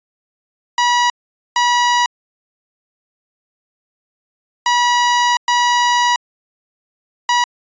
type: tone bursts at uneven times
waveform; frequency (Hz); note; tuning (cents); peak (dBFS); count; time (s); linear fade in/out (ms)
sawtooth; 969; B5; -33; -8; 5; 0.78-1.1 / 1.56-2.06 / 4.66-5.37 / 5.48-6.16 / 7.29-7.44; 2
effects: resampled to 16000 Hz